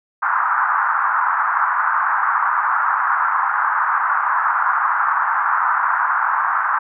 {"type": "band-pass noise", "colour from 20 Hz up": "white", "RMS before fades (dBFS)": -18, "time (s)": [0.22, 6.79], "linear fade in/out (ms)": 10, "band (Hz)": [900, 1500], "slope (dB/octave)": 48, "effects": []}